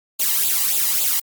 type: noise with flanger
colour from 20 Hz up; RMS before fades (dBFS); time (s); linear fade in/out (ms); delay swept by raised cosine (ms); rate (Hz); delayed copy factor
blue; -19; 0.19-1.2; 10; 0.26 to 1.04; 3.6; +0.75
effects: Opus 48 kbps